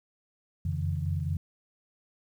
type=tone cluster; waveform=sine; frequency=88.2 / 92.5 / 138.3 / 159.2 Hz; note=F2 / F#2 / C#3 / D#3; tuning=+18 / 0 / -4 / +40 cents; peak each=-30 / -39 / -33 / -34 dBFS; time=0.65-1.37 s; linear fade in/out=5 ms; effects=10-bit